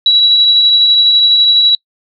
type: tone with tremolo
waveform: sine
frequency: 3908 Hz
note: B7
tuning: 19 cents flat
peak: -4 dBFS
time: 0.06-1.75 s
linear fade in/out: 2 ms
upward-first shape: triangle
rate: 12 Hz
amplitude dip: 30%
effects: noise-tail reverb RT60 0.1 s tail -25 dB re dry